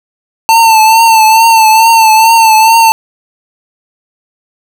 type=tone with vibrato; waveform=square; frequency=893 Hz; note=A5; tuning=25 cents sharp; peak=-3 dBFS; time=0.49-2.92 s; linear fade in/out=0 ms; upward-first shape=triangle; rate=2.3 Hz; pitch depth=53 cents each way; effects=none